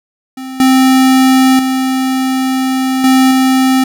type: tone with level steps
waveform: square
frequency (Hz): 261.6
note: C4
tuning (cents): 0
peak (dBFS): -23 / -6 / -12 / -6 / -8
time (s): 0.37-3.84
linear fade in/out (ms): 5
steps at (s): 0.6 / 1.59 / 3.04 / 3.31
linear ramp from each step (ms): 2
effects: none